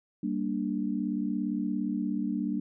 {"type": "chord", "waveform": "sine", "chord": "G minor", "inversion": "none", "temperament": "equal", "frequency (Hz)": [196, 233.1, 293.7], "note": ["G3", "Bb3", "D4"], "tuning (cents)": [0, 0, 0], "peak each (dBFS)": -32, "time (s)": [0.23, 2.6], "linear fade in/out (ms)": 5, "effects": []}